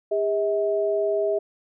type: tone pair together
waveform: sine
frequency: 404.5 / 642.1 Hz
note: G#4 / E5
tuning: -46 / -46 cents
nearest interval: minor sixth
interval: 800 cents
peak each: -23 dBFS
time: 0.11-1.39 s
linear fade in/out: 10 ms
effects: none